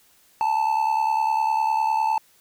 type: tone with amplitude modulation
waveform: triangle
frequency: 880 Hz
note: A5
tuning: in tune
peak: -14 dBFS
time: 0.41-2.18 s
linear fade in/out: 0 ms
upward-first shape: sine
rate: 69.9 Hz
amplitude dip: 70%
effects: white hiss -58 dBFS RMS until 2.4 s